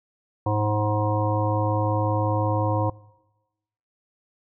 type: harmonic tone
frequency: 105.6 Hz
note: G#2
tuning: 29 cents sharp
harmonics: 1 / 3 / 5 / 7 / 9 / 10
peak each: -23 / -29 / -28 / -31 / -28 / -33 dBFS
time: 0.46-2.9 s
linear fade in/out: 5 ms
effects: noise-tail reverb RT60 1.0 s tail -21 dB re dry